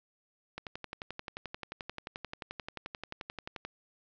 click train, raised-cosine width 0.3 ms, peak -23 dBFS, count 36, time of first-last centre 0.58-3.65 s, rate 11.4 Hz, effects resampled to 16000 Hz + 9-bit

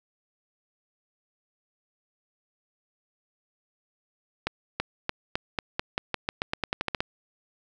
accelerating click train, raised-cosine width 0.3 ms, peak -10 dBFS, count 17, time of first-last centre 4.47-7.005 s, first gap 330 ms, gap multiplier 0.89, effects none

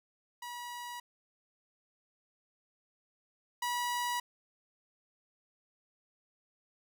sawtooth tone pair in turn, 967 / 970.4 Hz, B5 / B5, -37 / -31 cents, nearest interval unison, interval 6 cents, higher second, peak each -37 / -28 dBFS, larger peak second, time 0.42-1 / 3.62-4.2 s, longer neither, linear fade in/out 5 ms, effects none

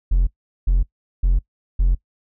triangle tone bursts, 43.65 Hz, F1, in tune, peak -10 dBFS, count 4, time 0.11-1.95 s, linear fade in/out 10 ms, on 160 ms, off 400 ms, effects noise-tail reverb RT60 0.1 s tail -21 dB re dry + tanh soft clip ceiling -7 dBFS

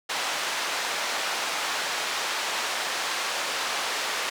pink band-pass noise, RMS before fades -29 dBFS, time 0.09-4.3 s, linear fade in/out 10 ms, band 780 to 6200 Hz, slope 12 dB/octave, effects none

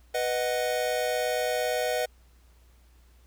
square chord, B major, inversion none, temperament equal, 493.9 / 622.3 / 740 Hz, B4 / D#5 / F#5, 0 / 0 / 0 cents, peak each -30 / -30 / -33 dBFS, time 0.14-2.06 s, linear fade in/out 10 ms, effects added 60 Hz sine -55 dBFS peak until 3.26 s + pink hiss -65 dBFS RMS until 3.26 s

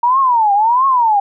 sine tone with vibrato, 932.3 Hz, A#5, in tune, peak -9 dBFS, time 0.03-1.2 s, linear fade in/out 5 ms, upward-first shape triangle, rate 1.5 Hz, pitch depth 290 cents each way, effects none

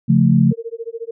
sine chord, Db augmented, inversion none, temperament equal, 138.59 / 174.61 / 220 Hz, Db3 / F3 / A3, 0 / 0 / 0 cents, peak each -14 dBFS, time 0.08-0.53 s, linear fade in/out 20 ms
sine tone with tremolo, 460 Hz, A#4, 23 cents flat, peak -22 dBFS, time 0.51-1.11 s, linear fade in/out 5 ms, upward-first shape sine, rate 14 Hz, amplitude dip 100%
effects none

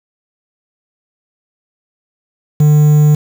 triangle tone with quantisation, 150 Hz, D3, 37 cents sharp, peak -3 dBFS, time 2.6-3.15 s, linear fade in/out 5 ms, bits 5, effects none

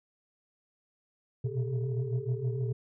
sine tone cluster, 118.3 / 124 / 130.9 / 397.3 / 434.9 Hz, A#2 / B2 / C3 / G4 / A4, +26 / +7 / +1 / +23 / -20 cents, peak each -35 / -31 / -35 / -39 / -40 dBFS, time 1.44-2.73 s, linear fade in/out 10 ms, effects tanh soft clip ceiling -21 dBFS

